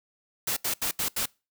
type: noise bursts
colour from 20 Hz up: white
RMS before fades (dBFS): -28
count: 5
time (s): 0.47-1.258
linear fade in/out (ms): 5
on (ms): 96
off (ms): 77
effects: noise-tail reverb RT60 0.3 s tail -25 dB re dry